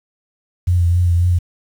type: tone with vibrato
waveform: sine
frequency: 87.5 Hz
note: F2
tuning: 4 cents sharp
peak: -11 dBFS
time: 0.67-1.39 s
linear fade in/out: 10 ms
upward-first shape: triangle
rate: 3.7 Hz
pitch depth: 43 cents each way
effects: 7-bit